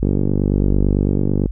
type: click train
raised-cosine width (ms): 3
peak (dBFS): -4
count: 71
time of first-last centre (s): 0.03-1.459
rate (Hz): 49
effects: added 50 Hz sine -22 dBFS peak until 1.51 s